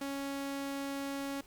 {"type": "tone", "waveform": "sawtooth", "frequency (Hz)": 277.2, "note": "C#4", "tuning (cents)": 0, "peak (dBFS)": -32, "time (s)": [0.01, 1.41], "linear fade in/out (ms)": 5, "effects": ["pink hiss -60 dBFS RMS until 1.46 s"]}